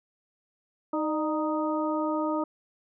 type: harmonic tone with a mistuned harmonic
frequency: 311.1 Hz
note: D#4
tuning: in tune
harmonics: 1 / 2 / 3 / 4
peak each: -28 / -31 / -33 / -34 dBFS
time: 0.93-2.44 s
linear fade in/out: 5 ms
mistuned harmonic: 2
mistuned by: -49 cents
effects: none